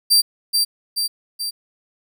sawtooth tone with echo, 4699 Hz, D8, in tune, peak -8 dBFS, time 0.1-0.22 s, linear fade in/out 20 ms, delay 430 ms, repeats 3, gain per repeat -4 dB, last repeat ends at 1.51 s, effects none

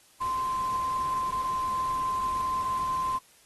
sine tone in noise, 1039 Hz, C6, 12 cents flat, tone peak -26 dBFS, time 0.2-3.19 s, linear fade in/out 20 ms, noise pink, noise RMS -44 dBFS, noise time 0.2-3.19 s, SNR +15 dB, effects white hiss -59 dBFS RMS until 3.45 s + AAC 32 kbps

